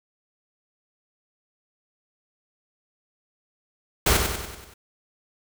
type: noise with echo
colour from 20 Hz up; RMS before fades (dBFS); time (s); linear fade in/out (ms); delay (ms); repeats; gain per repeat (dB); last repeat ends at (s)
pink; -19; 4.06-4.17; 5; 95; 6; -5; 4.74
effects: none